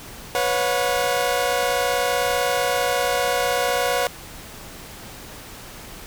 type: chord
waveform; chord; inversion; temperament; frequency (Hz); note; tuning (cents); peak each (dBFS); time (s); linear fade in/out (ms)
sawtooth; B suspended second; none; equal with one note detuned; 493.9 / 554.4 / 723.1; B4 / C#5 / F#5; 0 / 0 / -40; -20; 0.35-4.07; 0
effects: pink hiss -39 dBFS RMS until 6.06 s